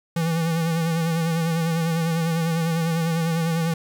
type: tone with vibrato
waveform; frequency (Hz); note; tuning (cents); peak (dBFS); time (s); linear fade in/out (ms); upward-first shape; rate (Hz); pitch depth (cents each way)
square; 164.81; E3; 0; -21; 0.16-3.74; 5; sine; 10; 45
effects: 10-bit